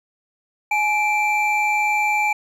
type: tone pair together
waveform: triangle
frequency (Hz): 843.1 / 2349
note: G#5 / D7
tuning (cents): +26 / 0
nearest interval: octave + tritone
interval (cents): 1774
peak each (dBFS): -18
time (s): 0.71-2.33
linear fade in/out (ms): 5
effects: none